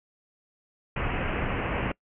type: low-pass noise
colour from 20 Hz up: pink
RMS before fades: -29 dBFS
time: 0.96-1.92 s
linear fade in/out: 5 ms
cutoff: 2900 Hz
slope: 96 dB/octave
effects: noise-tail reverb RT60 0.1 s tail -24 dB re dry